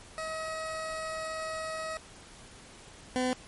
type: tone pair in turn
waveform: 20% pulse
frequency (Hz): 637 / 253.7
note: D#5 / B3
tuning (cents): +41 / +47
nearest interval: octave + major third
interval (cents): 1594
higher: first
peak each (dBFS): -29 / -22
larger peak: second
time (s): 0.18-1.97 / 3.16-3.33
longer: first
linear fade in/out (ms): 0
effects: pink hiss -51 dBFS RMS until 3.47 s + MP3 48 kbps